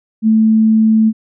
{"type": "tone", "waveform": "sine", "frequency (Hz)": 220, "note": "A3", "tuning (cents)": 0, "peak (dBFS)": -7, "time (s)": [0.22, 1.13], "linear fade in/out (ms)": 50, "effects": []}